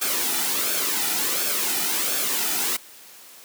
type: noise with flanger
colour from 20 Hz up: white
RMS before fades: -24 dBFS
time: 0.01-2.77 s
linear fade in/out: 10 ms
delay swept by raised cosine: 1 to 1.87 ms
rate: 1.4 Hz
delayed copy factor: -0.55
effects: white hiss -46 dBFS RMS until 3.44 s + high-pass 200 Hz 12 dB/octave